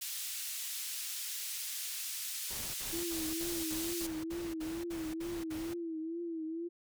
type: band-pass noise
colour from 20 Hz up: white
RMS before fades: -40 dBFS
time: 0.01-4.07 s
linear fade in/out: 10 ms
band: 2600 to 15000 Hz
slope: 12 dB/octave
type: noise bursts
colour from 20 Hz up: pink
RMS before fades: -47 dBFS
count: 11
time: 2.5-5.74 s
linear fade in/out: 10 ms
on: 240 ms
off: 60 ms
type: tone with vibrato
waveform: sine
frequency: 329.6 Hz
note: E4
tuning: in tune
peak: -36 dBFS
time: 2.92-6.69 s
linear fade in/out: 20 ms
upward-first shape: triangle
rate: 2.2 Hz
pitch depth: 89 cents each way
effects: none